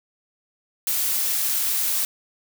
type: noise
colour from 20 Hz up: blue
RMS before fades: -23 dBFS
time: 0.87-2.05 s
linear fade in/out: 2 ms
effects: none